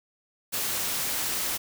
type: noise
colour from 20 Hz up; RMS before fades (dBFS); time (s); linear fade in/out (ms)
white; -29; 0.52-1.58; 20
effects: none